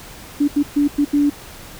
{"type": "tone bursts at uneven times", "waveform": "sine", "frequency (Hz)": 289.1, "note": "D4", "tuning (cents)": -27, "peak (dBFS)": -12, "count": 5, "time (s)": [[0.4, 0.48], [0.56, 0.63], [0.76, 0.88], [0.98, 1.05], [1.13, 1.3]], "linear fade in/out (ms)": 10, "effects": ["pink hiss -38 dBFS RMS until 1.79 s"]}